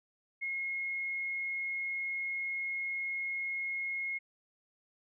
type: tone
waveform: sine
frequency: 2159 Hz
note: C#7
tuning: 46 cents flat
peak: -33 dBFS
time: 0.41-4.19 s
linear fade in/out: 20 ms
effects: none